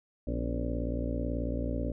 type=harmonic tone with a mistuned harmonic; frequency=58.27 Hz; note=A#1; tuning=in tune; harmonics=1 / 2 / 3 / 4 / 5 / 6 / 7 / 8 / 9 / 10; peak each=-33 / -38 / -43 / -37 / -38 / -46 / -47 / -45 / -42 / -41 dBFS; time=0.27-1.92 s; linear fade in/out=5 ms; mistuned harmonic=4; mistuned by=+110 cents; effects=none